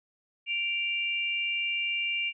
sine tone pair together, 2349 / 2793 Hz, D7 / F7, 0 / -1 cents, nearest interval minor third, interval 299 cents, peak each -30 / -30 dBFS, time 0.46-2.33 s, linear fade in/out 50 ms, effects none

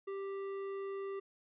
sine tone with tanh clipping, 392.4 Hz, G4, 2 cents sharp, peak -40 dBFS, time 0.07-1.2 s, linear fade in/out 10 ms, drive 12 dB, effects resampled to 8000 Hz

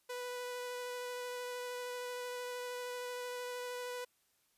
sawtooth tone with vibrato, 493.9 Hz, B4, in tune, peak -36 dBFS, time 0.09-4.05 s, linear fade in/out 10 ms, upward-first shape sine, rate 13 Hz, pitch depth 9 cents each way, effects white hiss -75 dBFS RMS until 4.57 s + resampled to 32000 Hz

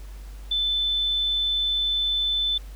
sine tone, 3520 Hz, A7, in tune, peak -21 dBFS, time 0.51-2.58 s, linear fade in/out 5 ms, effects added 49 Hz sine -36 dBFS peak until 2.75 s + pink hiss -52 dBFS RMS until 2.75 s

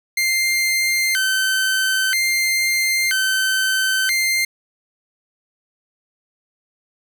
sawtooth tone with vibrato, 1796 Hz, A6, 35 cents sharp, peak -13 dBFS, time 0.17-4.45 s, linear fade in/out 5 ms, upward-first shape square, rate 0.51 Hz, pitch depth 270 cents each way, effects none

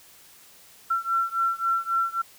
sine beating tone pair, 1352 / 1355.7 Hz, E6 / E6, +43 / +48 cents, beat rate 3.7 Hz, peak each -25 / -26 dBFS, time 0.9-2.22 s, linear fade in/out 10 ms, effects white hiss -52 dBFS RMS until 2.38 s

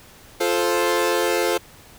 sawtooth chord, F major, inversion none, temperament equal with one note detuned, 349.2 / 436.7 / 523.3 Hz, F4 / A4 / C5, 0 / -13 / 0 cents, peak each -19 dBFS, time 0.4-1.58 s, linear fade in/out 10 ms, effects pink hiss -47 dBFS RMS until 1.98 s

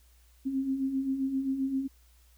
sine beating tone pair, 261.6 / 269.2 Hz, C4 / C4, 0 / +49 cents, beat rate 7.6 Hz, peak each -36 / -28 dBFS, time 0.45-1.88 s, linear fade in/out 20 ms, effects added 60 Hz sine -58 dBFS peak until 2.37 s + white hiss -66 dBFS RMS until 2.37 s

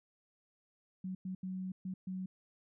sine tone bursts at uneven times, 186.6 Hz, F#3, 15 cents sharp, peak -37 dBFS, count 5, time 1.04-1.15 / 1.25-1.35 / 1.43-1.72 / 1.85-1.94 / 2.07-2.26 s, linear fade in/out 5 ms, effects none

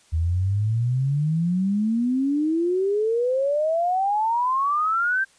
sine exponential sweep, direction up, 78.3 to 1593 Hz, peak -19 dBFS, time 0.12-5.25 s, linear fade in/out 20 ms, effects white hiss -57 dBFS RMS until 5.38 s + resampled to 22050 Hz

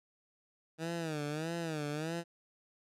15% pulse tone with vibrato, 157.7 Hz, D#3, 24 cents sharp, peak -29 dBFS, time 0.78-2.24 s, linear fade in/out 50 ms, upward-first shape sine, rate 1.6 Hz, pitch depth 130 cents each way, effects low-pass 10000 Hz 12 dB/octave

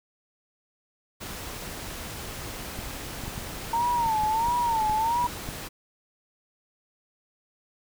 pink noise, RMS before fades -37 dBFS, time 1.2-5.69 s, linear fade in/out 20 ms
clicks, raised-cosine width 5 ms, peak -23 dBFS, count 10, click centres 2.79 / 3.237 / 3.28 / 3.379 / 4.062 / 4.236 / 4.485 / 4.897 / 5.242 / 5.489 s
sine tone with vibrato, 910 Hz, A#5, 42 cents flat, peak -22 dBFS, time 3.73-5.27 s, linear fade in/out 5 ms, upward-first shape sine, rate 1.5 Hz, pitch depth 110 cents each way
effects none

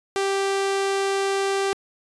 sawtooth tone, 392 Hz, G4, in tune, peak -17 dBFS, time 0.16-1.73 s, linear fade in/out 0 ms, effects resampled to 22050 Hz

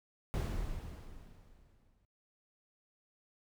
brown noise with exponential decay, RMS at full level -32 dBFS, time 0.34-2.05 s, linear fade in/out 0 ms, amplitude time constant 370 ms, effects noise-tail reverb RT60 0.1 s tail -24 dB re dry

